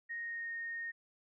sine tone with pitch glide, 1864.7 to 1849.7 Hz, A#6 to A#6, 0 to -14 cents, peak -38 dBFS, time 0.09-0.92 s, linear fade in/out 20 ms, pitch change -14 cents, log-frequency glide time 0.2-0.52 s, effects none

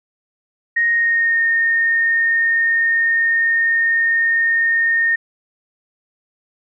sine tone with pitch glide, 1866 to 1836.1 Hz, A#6 to A#6, +1 to -27 cents, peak -13 dBFS, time 0.76-5.16 s, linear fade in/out 10 ms, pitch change -28 cents, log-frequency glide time 0.91-1.42 s, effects none

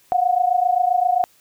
sine tone pair together, 710 / 737.6 Hz, F5 / F#5, +28 / -6 cents, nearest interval minor second, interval 66 cents, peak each -18 dBFS, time 0.12-1.24 s, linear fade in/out 0 ms, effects white hiss -56 dBFS RMS until 1.4 s

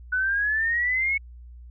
sine exponential sweep, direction up, 1480 to 2217 Hz, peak -21 dBFS, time 0.12-1.18 s, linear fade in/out 10 ms, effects added 60 Hz sine -41 dBFS peak until 1.7 s

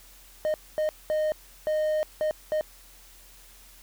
triangle tone bursts at uneven times, 616 Hz, D#5, 17 cents flat, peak -21 dBFS, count 6, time 0.45-0.54 / 0.78-0.89 / 1.1-1.32 / 1.67-2.03 / 2.21-2.31 / 2.52-2.61 s, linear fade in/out 0 ms, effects added 42 Hz sine -54 dBFS peak until 3.82 s + white hiss -53 dBFS RMS until 3.82 s

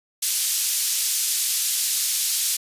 white band-pass noise, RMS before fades -23 dBFS, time 0.22-2.57 s, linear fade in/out 10 ms, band 4000 to 12000 Hz, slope 12 dB/octave, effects resampled to 32000 Hz

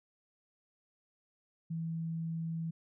sine tone, 163.9 Hz, E3, 10 cents flat, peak -34 dBFS, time 1.7-2.71 s, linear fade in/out 10 ms, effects none

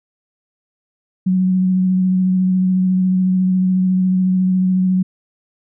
sine tone with vibrato, 185.4 Hz, F#3, 4 cents sharp, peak -12 dBFS, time 1.26-5.03 s, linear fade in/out 10 ms, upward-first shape sine, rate 14 Hz, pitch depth 16 cents each way, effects none

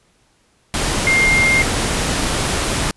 sine tone in noise, 2116 Hz, C7, 19 cents sharp, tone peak -12 dBFS, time 1.07-1.62 s, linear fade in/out 0 ms, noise pink, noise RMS -19 dBFS, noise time 0.74-2.91 s, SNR +4 dB, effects pink hiss -58 dBFS RMS until 2.96 s + resampled to 24000 Hz

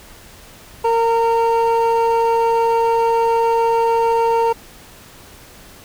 triangle tone pair together, 460.7 / 918 Hz, A#4 / A#5, -20 / -27 cents, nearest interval octave, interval 1193 cents, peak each -13 dBFS, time 0.84-4.53 s, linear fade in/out 10 ms, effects tanh soft clip ceiling -7 dBFS + pink hiss -42 dBFS RMS until 5.84 s

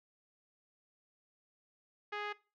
5% pulse tone with low-pass filter, 415.3 Hz, G#4, in tune, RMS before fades -40 dBFS, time 2.12-2.33 s, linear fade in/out 10 ms, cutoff 1800 Hz, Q 1, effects noise-tail reverb RT60 0.3 s tail -19 dB re dry

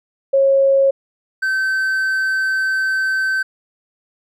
sine / triangle tone pair in turn, 545 / 1542.4 Hz, C#5 / G6, -29 / -28 cents, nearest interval octave + tritone, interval 1801 cents, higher second, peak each -10 / -14 dBFS, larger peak first, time 0.33-0.91 / 1.42-3.43 s, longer second, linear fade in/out 10 ms, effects none

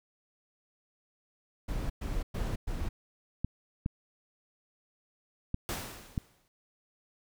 brown noise bursts, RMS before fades -33 dBFS, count 4, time 1.68-2.89 s, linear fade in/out 10 ms, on 220 ms, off 110 ms
clicks, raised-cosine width 5 ms, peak -18 dBFS, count 4, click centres 3.446 / 3.861 / 5.544 / 6.178 s
pink noise with exponential decay, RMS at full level -34 dBFS, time 5.69-6.48 s, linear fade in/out 0 ms, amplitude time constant 170 ms
effects none

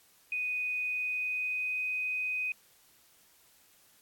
sine tone with pitch glide, 2489 to 2503 Hz, D#7 to D#7, 0 to +10 cents, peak -30 dBFS, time 0.32-2.52 s, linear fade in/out 2 ms, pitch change +10 cents, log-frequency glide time 0.79-1.8 s, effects white hiss -63 dBFS RMS until 4.01 s + AAC 64 kbps

